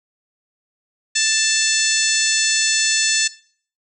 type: harmonic tone with a mistuned harmonic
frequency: 883 Hz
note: A5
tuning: 6 cents sharp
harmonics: 2 / 3 / 4 / 5 / 6 / 7 / 8 / 9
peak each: -24 / -24 / -24 / -24 / -24 / -24 / -24 / -24 dBFS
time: 1.15-3.28 s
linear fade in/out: 10 ms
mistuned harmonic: 5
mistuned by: -30 cents
effects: noise-tail reverb RT60 0.5 s tail -19 dB re dry